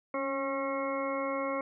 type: harmonic tone with a mistuned harmonic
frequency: 271.7 Hz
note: C#4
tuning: 35 cents flat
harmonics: 1 / 2 / 3 / 4 / 5 / 7 / 8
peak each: -37 / -33 / -45 / -36 / -42 / -48 / -41 dBFS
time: 0.14-1.61 s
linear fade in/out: 2 ms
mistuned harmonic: 1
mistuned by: +36 cents
effects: none